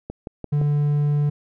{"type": "click train", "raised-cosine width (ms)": 2, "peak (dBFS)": -17, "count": 4, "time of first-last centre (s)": [0.1, 0.615], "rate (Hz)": 5.83}
{"type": "tone", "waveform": "triangle", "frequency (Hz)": 146.5, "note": "D3", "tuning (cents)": -4, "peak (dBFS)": -15, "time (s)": [0.52, 1.3], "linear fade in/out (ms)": 10}
{"effects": []}